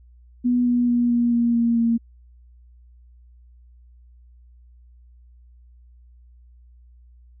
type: tone with pitch steps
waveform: sine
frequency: 245.4 / 243 / 240.6 / 238.3 / 235.9 / 233.6 / 231.4 Hz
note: B3 / B3 / B3 / A#3 / A#3 / A#3 / A#3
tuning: -11 / -28 / -45 / +38 / +21 / +4 / -13 cents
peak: -16 dBFS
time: 0.44-1.98 s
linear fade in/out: 20 ms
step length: 220 ms
effects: added 60 Hz sine -47 dBFS peak until 7.4 s